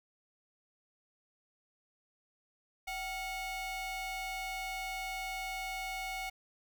40% pulse ring-modulated tone, 720 Hz, F#5, 47 cents flat, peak -33 dBFS, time 2.87-6.3 s, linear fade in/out 10 ms, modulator 1480 Hz, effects none

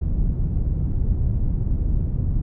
pink low-pass noise, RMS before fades -21 dBFS, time 0.01-2.42 s, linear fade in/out 10 ms, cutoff 130 Hz, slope 12 dB/octave, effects none

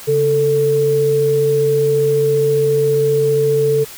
sine tone pair together, 139.6 / 442.6 Hz, C#3 / A4, +13 / +10 cents, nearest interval octave + minor sixth, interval 1997 cents, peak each -20 / -12 dBFS, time 0.07-3.85 s, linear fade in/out 20 ms, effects white hiss -35 dBFS RMS until 3.97 s

